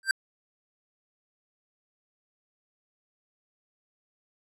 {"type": "tone with exponential growth", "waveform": "square", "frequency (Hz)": 1570, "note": "G6", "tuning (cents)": 2, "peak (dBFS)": -17, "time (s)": [0.03, 0.11], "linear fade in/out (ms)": 2, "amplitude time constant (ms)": 16, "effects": ["resampled to 24000 Hz"]}